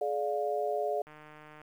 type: chord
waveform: sine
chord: D diminished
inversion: second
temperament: just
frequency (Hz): 422.9 / 587.3 / 704.8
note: Ab4 / D5 / F5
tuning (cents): +31 / 0 / +16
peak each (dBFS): -33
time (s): 0.01-1.02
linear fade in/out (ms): 5
type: click train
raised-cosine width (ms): 0.5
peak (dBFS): -36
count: 84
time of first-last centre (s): 1.07-1.616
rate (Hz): 152
effects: 10-bit